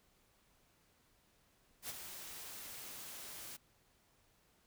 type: noise with ADSR envelope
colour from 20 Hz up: white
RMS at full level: -42 dBFS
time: 1.82-3.57 s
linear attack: 70 ms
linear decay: 34 ms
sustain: -7 dB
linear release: 13 ms
effects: pink hiss -72 dBFS RMS until 4.66 s